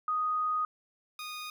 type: tone pair in turn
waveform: sine / 15% pulse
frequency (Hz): 1244.5 / 1234.5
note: D#6 / D#6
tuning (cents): 0 / -14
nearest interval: unison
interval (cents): 14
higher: first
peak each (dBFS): -27 / -32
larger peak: first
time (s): 0.08-0.65 / 1.19-1.5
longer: first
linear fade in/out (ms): 2
effects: none